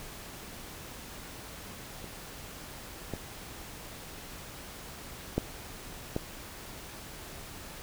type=clicks; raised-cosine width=2 ms; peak=-30 / -20 / -13 / -16 dBFS; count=4; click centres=2.043 / 3.137 / 5.38 / 6.164 s; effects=pink hiss -45 dBFS RMS until 7.82 s